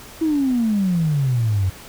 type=exponential sweep; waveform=sine; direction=down; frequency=329.6 to 91 Hz; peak=-15 dBFS; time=0.21-1.7 s; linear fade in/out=10 ms; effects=tanh soft clip ceiling -11 dBFS + pink hiss -40 dBFS RMS until 1.88 s